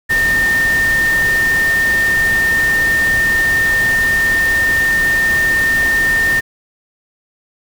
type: tone in noise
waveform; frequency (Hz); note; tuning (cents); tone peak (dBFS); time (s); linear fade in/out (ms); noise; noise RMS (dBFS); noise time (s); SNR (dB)
sine; 1816; A#6; -46; -11; 0.09-6.41; 20; pink; -24; 0.09-6.41; +10
effects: none